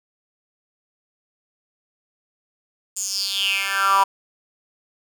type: tone with high-pass filter sweep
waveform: 10% pulse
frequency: 196 Hz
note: G3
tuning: in tune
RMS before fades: -21 dBFS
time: 2.96-4.04 s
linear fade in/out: 10 ms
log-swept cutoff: 7600 to 950 Hz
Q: 6.5
effects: none